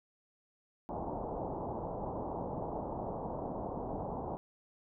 white low-pass noise, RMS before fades -39 dBFS, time 0.89-4.37 s, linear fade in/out 0 ms, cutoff 920 Hz, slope 48 dB/octave, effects none

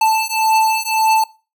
square beating tone pair, 880 / 881.8 Hz, A5 / A5, 0 / +4 cents, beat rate 1.8 Hz, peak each -17 dBFS, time 0.01-1.24 s, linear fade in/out 5 ms, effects noise-tail reverb RT60 0.3 s tail -19 dB re dry

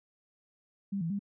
sine tone with pitch steps, 197.9 / 165.2 / 200.7 Hz, G3 / E3 / G3, +17 / +4 / +41 cents, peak -30 dBFS, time 0.92-1.193 s, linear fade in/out 10 ms, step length 91 ms, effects none

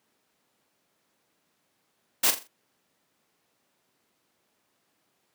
white noise with echo, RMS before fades -21 dBFS, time 2.23-2.31 s, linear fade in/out 10 ms, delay 42 ms, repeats 4, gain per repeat -9 dB, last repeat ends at 2.478 s, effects pink hiss -72 dBFS RMS until 5.34 s + high-pass 200 Hz 12 dB/octave

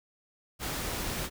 pink noise, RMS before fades -34 dBFS, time 0.59-1.3 s, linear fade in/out 50 ms, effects none

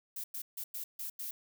violet noise bursts at uneven times, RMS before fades -40 dBFS, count 6, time 0.16-0.24 / 0.34-0.42 / 0.57-0.64 / 0.74-0.84 / 0.99-1.1 / 1.19-1.31 s, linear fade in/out 5 ms, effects none

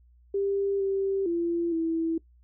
sine tone with pitch steps, 396.6 / 390.1 / 340.4 / 327.5 Hz, G4 / G4 / F4 / E4, +20 / -8 / -44 / -11 cents, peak -24 dBFS, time 0.34-2.18 s, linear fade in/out 5 ms, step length 460 ms, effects noise-tail reverb RT60 0.1 s tail -20 dB re dry + added 60 Hz sine -55 dBFS peak until 2.43 s

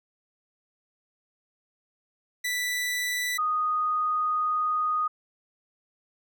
sawtooth / sine tone pair in turn, 1975.5 / 1240.2 Hz, B6 / D#6, 0 / -6 cents, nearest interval minor sixth, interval 806 cents, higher first, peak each -23 dBFS, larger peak neither, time 2.44-3.38 / 3.38-5.08 s, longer second, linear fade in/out 10 ms, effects none

